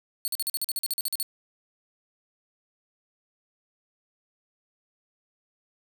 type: tone bursts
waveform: 5% pulse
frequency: 4384 Hz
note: C#8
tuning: 20 cents flat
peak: -19 dBFS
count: 14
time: 0.25-1.228 s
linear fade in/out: 0 ms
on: 29 ms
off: 44 ms
effects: none

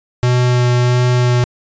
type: tone with vibrato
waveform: square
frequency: 123.47 Hz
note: B2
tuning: in tune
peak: -11 dBFS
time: 0.23-1.44 s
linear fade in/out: 0 ms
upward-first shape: sine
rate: 1.5 Hz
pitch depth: 10 cents each way
effects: resampled to 16000 Hz

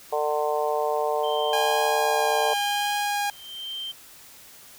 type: harmonic tone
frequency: 150 Hz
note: D3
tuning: 37 cents sharp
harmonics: 3 / 4 / 5 / 6 / 7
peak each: -27 / -27 / -28 / -31 / -33 dBFS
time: 0.12-2.54 s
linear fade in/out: 10 ms
type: tone with tremolo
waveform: sine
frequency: 3136 Hz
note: G7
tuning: in tune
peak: -30 dBFS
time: 1.23-3.92 s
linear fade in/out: 10 ms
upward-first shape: sine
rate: 0.87 Hz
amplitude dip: 95%
type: tone with vibrato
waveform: sawtooth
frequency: 816 Hz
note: G#5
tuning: 31 cents flat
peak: -20 dBFS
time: 1.53-3.3 s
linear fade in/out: 2 ms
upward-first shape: triangle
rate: 0.88 Hz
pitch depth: 14 cents each way
effects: white hiss -48 dBFS RMS until 4.78 s

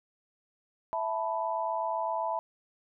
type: chord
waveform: sine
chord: E suspended fourth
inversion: none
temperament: equal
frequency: 659.3 / 880 / 987.8 Hz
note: E5 / A5 / B5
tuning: 0 / 0 / 0 cents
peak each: -33 dBFS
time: 0.93-2.39 s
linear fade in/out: 0 ms
effects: none

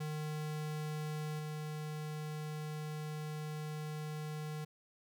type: tone with level steps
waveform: square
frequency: 152.8 Hz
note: D#3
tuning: 31 cents flat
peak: -38 / -40 dBFS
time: 0-4.65 s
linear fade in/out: 10 ms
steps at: 1.39 s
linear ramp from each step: 2 ms
effects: none

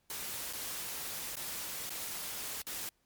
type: noise with dropouts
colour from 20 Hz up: white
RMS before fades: -40 dBFS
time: 0.1-2.89 s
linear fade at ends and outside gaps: 1 ms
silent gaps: 0.528-0.533 / 1.356-1.368 / 1.894-1.904 / 2.619-2.668 s
effects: pink hiss -75 dBFS RMS until 3.05 s + MP3 96 kbps

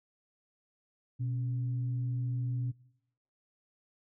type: tone with frequency modulation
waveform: sine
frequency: 123.47 Hz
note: B2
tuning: in tune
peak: -30 dBFS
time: 1.19-2.72 s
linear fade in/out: 20 ms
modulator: 153 Hz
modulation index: 0.29
effects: noise-tail reverb RT60 0.8 s tail -22 dB re dry + high-pass 60 Hz 12 dB/octave

